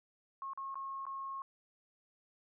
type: tone with dropouts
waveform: sine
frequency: 1085 Hz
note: C#6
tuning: 37 cents flat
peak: -39 dBFS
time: 0.42-1.42 s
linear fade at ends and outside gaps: 1 ms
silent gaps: 0.534-0.575 / 0.744-0.755 / 1.054-1.066 s
effects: none